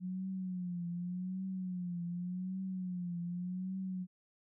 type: tone with vibrato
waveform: sine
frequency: 181 Hz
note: F#3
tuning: 38 cents flat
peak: -36 dBFS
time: 0-4.07 s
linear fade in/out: 50 ms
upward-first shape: triangle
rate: 0.86 Hz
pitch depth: 92 cents each way
effects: none